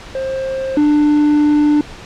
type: tone pair in turn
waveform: triangle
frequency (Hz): 530 / 296.8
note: C5 / D4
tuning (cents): +22 / +18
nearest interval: minor seventh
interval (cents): 1004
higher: first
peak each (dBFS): -16 / -7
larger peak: second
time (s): 0.15-0.77 / 0.77-1.81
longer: second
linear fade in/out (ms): 2
effects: pink hiss -34 dBFS RMS until 2.05 s + low-pass 5000 Hz 12 dB/octave